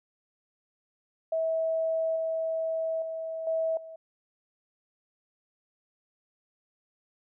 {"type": "tone with level steps", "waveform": "sine", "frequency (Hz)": 648, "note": "E5", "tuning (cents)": -30, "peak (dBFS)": [-25, -27, -32, -25, -41], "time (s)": [1.32, 3.96], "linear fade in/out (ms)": 5, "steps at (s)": [2.16, 3.02, 3.47, 3.77], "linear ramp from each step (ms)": 2, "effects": []}